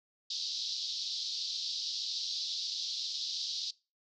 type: band-pass noise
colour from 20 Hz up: pink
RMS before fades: -37 dBFS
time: 0.3-3.71 s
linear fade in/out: 5 ms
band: 3700 to 5300 Hz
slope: 48 dB/octave
effects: noise-tail reverb RT60 0.3 s tail -23 dB re dry